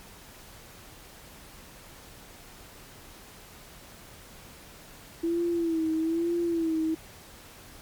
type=tone with vibrato; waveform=sine; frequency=330.7 Hz; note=E4; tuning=6 cents sharp; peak=-24 dBFS; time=5.23-6.95 s; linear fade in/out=10 ms; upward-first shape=sine; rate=1.1 Hz; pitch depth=67 cents each way; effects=pink hiss -49 dBFS RMS until 7.81 s + MP3 96 kbps